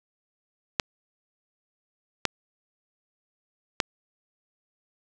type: clicks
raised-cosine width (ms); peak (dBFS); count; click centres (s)
0.2; -4; 3; 0.798 / 2.253 / 3.802
effects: none